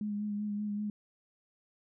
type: tone with vibrato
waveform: sine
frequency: 207.7 Hz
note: G#3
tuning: in tune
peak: -32 dBFS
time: 0.01-0.9 s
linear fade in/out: 2 ms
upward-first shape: sine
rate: 5.2 Hz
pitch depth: 25 cents each way
effects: none